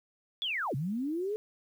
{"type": "linear two-way sweep", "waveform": "sine", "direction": "down then up", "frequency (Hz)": [3520, 123.5, 437], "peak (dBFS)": -30, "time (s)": [0.42, 1.36], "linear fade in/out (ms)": 0, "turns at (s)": 0.75, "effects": ["10-bit"]}